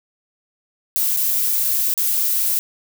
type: noise with dropouts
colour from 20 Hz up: violet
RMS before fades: -19 dBFS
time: 0.96-2.59 s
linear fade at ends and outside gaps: 0 ms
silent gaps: 1.165-1.171 / 1.643-1.647 / 1.939-1.977 s
effects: none